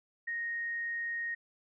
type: tone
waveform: sine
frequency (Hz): 1864.7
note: A#6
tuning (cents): 0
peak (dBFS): -33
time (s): 0.27-1.35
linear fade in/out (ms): 10
effects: none